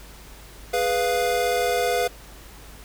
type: chord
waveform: square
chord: F diminished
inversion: first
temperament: equal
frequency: 415.3 / 493.9 / 698.5 Hz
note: Ab4 / Cb5 / F5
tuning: 0 / 0 / 0 cents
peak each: -29 / -24 / -25 dBFS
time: 0.73-2.08 s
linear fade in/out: 10 ms
effects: added 50 Hz sine -44 dBFS peak until 2.84 s + pink hiss -46 dBFS RMS until 2.84 s